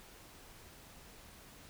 silence, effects pink hiss -56 dBFS RMS until 1.69 s

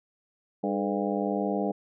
harmonic tone with a mistuned harmonic, 100.2 Hz, G2, 38 cents sharp, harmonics 2 / 3 / 4 / 5 / 6 / 7 / 8, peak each -30 / -32 / -33 / -34 / -35 / -35 / -36 dBFS, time 0.63-1.72 s, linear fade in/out 10 ms, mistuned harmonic 4, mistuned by +88 cents, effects none

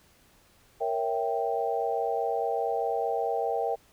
sine chord, A# diminished seventh, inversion none, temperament equal, 466.2 / 554.4 / 659.3 / 784 Hz, A#4 / C#5 / E5 / G5, 0 / 0 / 0 / 0 cents, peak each -30 / -35 / -32 / -30 dBFS, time 0.8-3.76 s, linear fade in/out 20 ms, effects pink hiss -61 dBFS RMS until 3.92 s

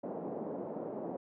white band-pass noise, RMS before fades -40 dBFS, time 0.03-1.17 s, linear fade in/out 10 ms, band 180 to 630 Hz, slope 24 dB/octave, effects none

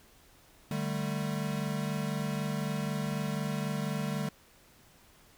square chord, D suspended fourth, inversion none, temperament equal with one note detuned, 149.74 / 196 / 220 Hz, D3 / G3 / A3, +34 / 0 / 0 cents, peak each -35 / -36 / -38 dBFS, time 0.71-4.29 s, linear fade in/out 2 ms, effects pink hiss -60 dBFS RMS until 5.37 s

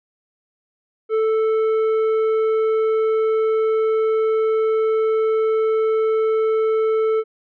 sine tone with tanh clipping, 440 Hz, A4, in tune, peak -17 dBFS, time 1.09-7.24 s, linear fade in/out 50 ms, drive 8 dB, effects none

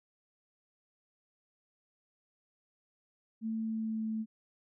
sine tone with pitch glide, 222.5 to 219.9 Hz, A3 to A3, +20 to -1 cents, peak -32 dBFS, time 3.41-4.26 s, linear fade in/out 50 ms, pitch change -21 cents, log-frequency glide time 3.6-4.06 s, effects none

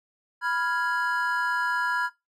triangle chord, F diminished, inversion second, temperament equal, 987.8 / 1396.9 / 1661.2 Hz, Cb6 / F6 / Ab6, 0 / 0 / 0 cents, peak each -27 / -27 / -26 dBFS, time 0.41-2.1 s, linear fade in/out 50 ms, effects noise-tail reverb RT60 0.2 s tail -18 dB re dry

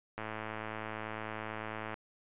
click train, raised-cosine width 0.5 ms, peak -24 dBFS, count 193, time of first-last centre 0.18-1.941 s, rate 109 Hz, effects resampled to 8000 Hz

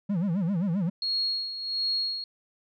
triangle tone with vibrato, 183 Hz, F#3, 19 cents flat, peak -22 dBFS, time 0.09-0.9 s, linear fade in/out 10 ms, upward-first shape sine, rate 7.6 Hz, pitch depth 220 cents each way
sine tone with tremolo, 4300 Hz, C8, 47 cents sharp, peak -24 dBFS, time 1.02-2.24 s, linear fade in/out 2 ms, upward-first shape sine, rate 1.4 Hz, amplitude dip 65%
effects none

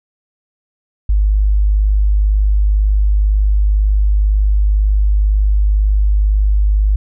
sine tone, 51 Hz, G#1, 31 cents flat, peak -9 dBFS, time 1.09-6.96 s, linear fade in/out 5 ms, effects none

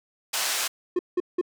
white band-pass noise, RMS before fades -27 dBFS, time 0.33-0.68 s, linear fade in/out 10 ms, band 630 to 8200 Hz, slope 12 dB/octave
triangle tone bursts, 358.6 Hz, F4, 46 cents sharp, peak -18 dBFS, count 3, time 0.96-1.413 s, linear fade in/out 5 ms, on 31 ms, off 180 ms
effects none

